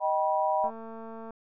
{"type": "chord", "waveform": "sine", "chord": "Eb augmented", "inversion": "none", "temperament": "just", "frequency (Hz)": [622.3, 777.8, 972.3], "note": ["Eb5", "G5", "B5"], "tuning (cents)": [0, -14, -27], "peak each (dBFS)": -28, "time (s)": [0, 0.71], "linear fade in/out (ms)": 50}
{"type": "click train", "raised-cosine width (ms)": 1, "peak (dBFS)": -30, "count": 151, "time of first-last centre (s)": [0.64, 1.307], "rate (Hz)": 225}
{"effects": []}